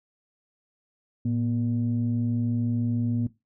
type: tone pair together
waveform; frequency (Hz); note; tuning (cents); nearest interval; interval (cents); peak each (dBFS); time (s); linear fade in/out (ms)
sine; 113.26 / 240; A#2 / B3; -49 / -49; octave + minor second; 1300; -25; 1.25-3.27; 5
effects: noise-tail reverb RT60 0.2 s tail -17 dB re dry + tanh soft clip ceiling -17 dBFS